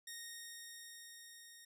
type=tone with level ramp; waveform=10% pulse; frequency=1858 Hz; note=A#6; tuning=6 cents flat; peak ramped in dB=-37 to -47 dBFS; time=0.07-1.65 s; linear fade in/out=5 ms; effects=none